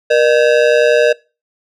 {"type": "ring-modulated tone", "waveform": "square", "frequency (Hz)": 540, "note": "C#5", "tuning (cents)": -45, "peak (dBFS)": -6, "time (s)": [0.1, 1.13], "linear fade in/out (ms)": 10, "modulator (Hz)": 65.6, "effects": ["noise-tail reverb RT60 0.3 s tail -23 dB re dry", "low-pass 4000 Hz 12 dB/octave"]}